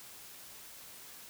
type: silence
effects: white hiss -51 dBFS RMS until 1.29 s